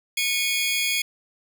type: tone cluster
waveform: sawtooth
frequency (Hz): 2200 / 2452 / 3333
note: C#7 / D#7 / G#7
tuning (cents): -14 / -26 / +5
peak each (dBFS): -23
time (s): 0.17-1.02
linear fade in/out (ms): 5
effects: none